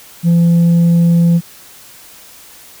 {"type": "tone", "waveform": "sine", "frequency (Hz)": 170, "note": "F3", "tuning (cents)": -46, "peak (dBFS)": -4, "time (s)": [0.23, 1.41], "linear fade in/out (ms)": 50, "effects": ["tanh soft clip ceiling -6 dBFS", "white hiss -39 dBFS RMS until 2.8 s"]}